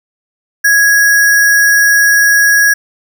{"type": "tone with sample-and-hold", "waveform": "sine", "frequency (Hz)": 1661.2, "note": "G#6", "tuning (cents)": 0, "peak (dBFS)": -5, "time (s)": [0.64, 2.74], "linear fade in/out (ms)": 10, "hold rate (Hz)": 7350, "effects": []}